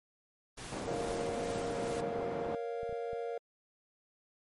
pink noise with tremolo, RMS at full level -44 dBFS, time 0.57-2.01 s, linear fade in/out 10 ms, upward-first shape sine, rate 2.3 Hz, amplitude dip 35%
white band-pass noise, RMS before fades -40 dBFS, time 0.72-2.55 s, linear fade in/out 2 ms, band 130 to 560 Hz, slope 12 dB/octave
triangle chord, Bb minor, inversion none, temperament equal, 466.2 / 554.4 / 698.5 Hz, Bb4 / Db5 / F5, 0 / 0 / 0 cents, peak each -35 / -41 / -40 dBFS, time 0.87-3.38 s, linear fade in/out 5 ms
clicks, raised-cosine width 5 ms, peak -38 dBFS, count 10, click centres 1.509 / 1.678 / 2.005 / 2.188 / 2.23 / 2.469 / 2.832 / 2.894 / 2.927 / 3.132 s
effects MP3 48 kbps

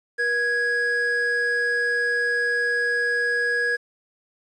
triangle tone pair together, 479.1 / 1661.6 Hz, A#4 / G#6, +47 / 0 cents, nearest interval octave + minor seventh, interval 2153 cents, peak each -26 / -19 dBFS, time 0.18-3.77 s, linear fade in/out 20 ms, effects resampled to 24000 Hz + 9-bit

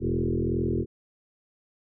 sine tone with frequency modulation, 232.3 Hz, A#3, 6 cents flat, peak -23 dBFS, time 0-0.86 s, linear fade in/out 50 ms, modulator 42.3 Hz, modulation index 4.2, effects none

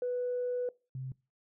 sine tone pair in turn, 493.9 / 130.82 Hz, B4 / C3, 0 / 0 cents, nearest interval octave + major seventh, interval 2300 cents, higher first, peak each -29 / -36 dBFS, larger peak first, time 0.02-0.69 / 0.95-1.12 s, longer first, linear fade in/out 2 ms, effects noise-tail reverb RT60 0.3 s tail -23 dB re dry + tanh soft clip ceiling -26 dBFS

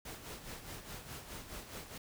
pink noise with tremolo, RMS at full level -45 dBFS, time 0.05-1.98 s, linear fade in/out 5 ms, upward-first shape sine, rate 4.8 Hz, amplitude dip 60%, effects none

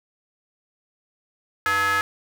square ring-modulated tone, 199.6 Hz, G3, 32 cents sharp, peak -17 dBFS, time 1.66-2.01 s, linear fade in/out 0 ms, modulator 1490 Hz, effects none

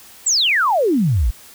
sine exponential sweep, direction down, 8080 to 47.99 Hz, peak -13 dBFS, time 0.26-1.31 s, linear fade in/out 10 ms, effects white hiss -43 dBFS RMS until 1.54 s

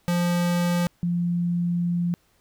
square / sine tone pair in turn, 174.61 / 173.64 Hz, F3 / F3, 0 / -10 cents, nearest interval unison, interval 10 cents, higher first, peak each -21 dBFS, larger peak neither, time 0.08-0.87 / 1.03-2.14 s, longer second, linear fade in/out 0 ms, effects pink hiss -64 dBFS RMS until 2.4 s

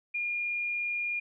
sine tone, 2419 Hz, D#7, 49 cents flat, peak -29 dBFS, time 0.14-1.2 s, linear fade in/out 10 ms, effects none

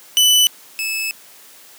sawtooth tone pair in turn, 2987 / 2608 Hz, F#7 / E7, +16 / -19 cents, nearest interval major second, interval 235 cents, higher first, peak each -7 / -17 dBFS, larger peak first, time 0.17-0.47 / 0.79-1.11 s, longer second, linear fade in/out 0 ms, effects white hiss -44 dBFS RMS until 1.78 s + high-pass 200 Hz 12 dB/octave

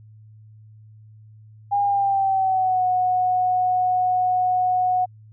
sine tone with pitch glide, 809 to 733.3 Hz, G#5 to F#5, -46 to -16 cents, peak -17 dBFS, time 1.71-5.06 s, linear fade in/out 20 ms, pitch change -170 cents, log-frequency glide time 1.83-2.85 s, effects added 108 Hz sine -44 dBFS peak until 5.32 s

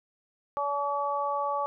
harmonic tone, 285.2 Hz, C#4, 49 cents sharp, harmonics 2 / 3 / 4, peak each -32 / -31 / -30 dBFS, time 0.57-1.66 s, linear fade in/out 0 ms, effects none

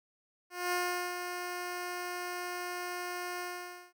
10% pulse tone with ADSR envelope, 356.4 Hz, F4, 35 cents sharp, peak -21 dBFS, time 0.5-3.93 s, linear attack 220 ms, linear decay 420 ms, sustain -7 dB, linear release 520 ms, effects none

